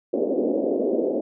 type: band-pass noise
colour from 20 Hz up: white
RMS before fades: -23 dBFS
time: 0.13-1.21 s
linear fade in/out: 10 ms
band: 230 to 570 Hz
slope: 48 dB/octave
effects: none